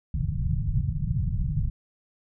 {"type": "low-pass noise", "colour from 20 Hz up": "white", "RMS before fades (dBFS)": -26, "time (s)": [0.14, 1.7], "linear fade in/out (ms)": 5, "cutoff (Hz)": 160, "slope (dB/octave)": 48, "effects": []}